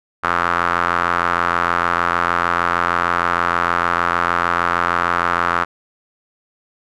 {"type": "tone with band-pass filter", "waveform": "sawtooth", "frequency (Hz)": 86.5, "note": "F2", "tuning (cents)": -16, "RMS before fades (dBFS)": -18, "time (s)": [0.23, 5.65], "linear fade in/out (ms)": 20, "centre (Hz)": 1300, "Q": 3.8, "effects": []}